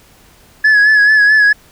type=tone with vibrato; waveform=sine; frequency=1700 Hz; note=G#6; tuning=40 cents sharp; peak=-3 dBFS; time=0.64-1.53 s; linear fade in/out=10 ms; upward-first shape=sine; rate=4.6 Hz; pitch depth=44 cents each way; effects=tanh soft clip ceiling -5 dBFS + pink hiss -46 dBFS RMS until 1.71 s